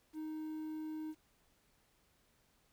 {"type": "tone with quantisation", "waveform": "triangle", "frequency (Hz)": 311.1, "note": "D#4", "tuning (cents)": 0, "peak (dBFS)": -38, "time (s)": [0.13, 1.15], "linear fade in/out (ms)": 50, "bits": 11, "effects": ["pink hiss -73 dBFS RMS until 2.72 s"]}